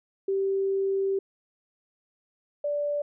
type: tone pair in turn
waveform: sine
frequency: 389.4 / 583.4 Hz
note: G4 / D5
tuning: -12 / -12 cents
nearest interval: perfect fifth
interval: 700 cents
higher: second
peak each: -23 / -25 dBFS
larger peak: first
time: 0.28-1.19 / 2.64-3.02 s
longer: first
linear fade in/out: 5 ms
effects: none